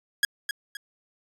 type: tone with echo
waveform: sawtooth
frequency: 1655 Hz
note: G#6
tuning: 6 cents flat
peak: -15 dBFS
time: 0.23-0.25 s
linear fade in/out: 2 ms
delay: 260 ms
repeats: 2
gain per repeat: -8 dB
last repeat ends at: 0.77 s
effects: resampled to 32000 Hz